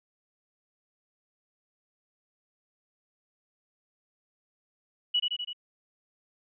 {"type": "tone with echo", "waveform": "sine", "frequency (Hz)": 2934, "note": "F#7", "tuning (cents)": -15, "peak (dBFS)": -22, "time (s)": [5.14, 5.2], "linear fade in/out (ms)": 10, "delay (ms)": 83, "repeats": 4, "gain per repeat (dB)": -3, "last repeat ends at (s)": 5.532, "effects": []}